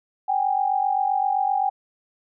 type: tone pair together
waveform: sine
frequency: 768.3 / 816 Hz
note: G5 / G#5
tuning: -35 / -31 cents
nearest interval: minor second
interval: 104 cents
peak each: -22 dBFS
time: 0.28-1.7 s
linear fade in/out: 10 ms
effects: none